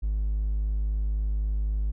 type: tone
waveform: triangle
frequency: 51.91 Hz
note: G#1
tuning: in tune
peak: -21 dBFS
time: 0.02-1.92 s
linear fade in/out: 20 ms
effects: tanh soft clip ceiling -18 dBFS